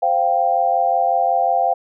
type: chord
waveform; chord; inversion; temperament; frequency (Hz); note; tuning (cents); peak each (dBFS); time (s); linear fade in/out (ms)
sine; C suspended fourth; none; equal; 523.3 / 698.5 / 784; C5 / F5 / G5; 0 / 0 / 0; -23 / -17 / -18; 0.02-1.74; 10
effects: none